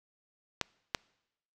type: clicks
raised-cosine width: 0.2 ms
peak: -11 dBFS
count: 2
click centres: 0.613 / 0.948 s
effects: noise-tail reverb RT60 0.9 s tail -26 dB re dry